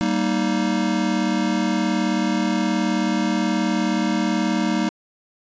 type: chord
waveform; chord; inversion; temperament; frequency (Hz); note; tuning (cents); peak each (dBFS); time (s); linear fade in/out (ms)
square; Eb major; first; just; 194.45 / 233.3 / 311.1; G3 / Bb3 / Eb4; -14 / +2 / 0; -24; 0.01-4.89; 0
effects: resampled to 16000 Hz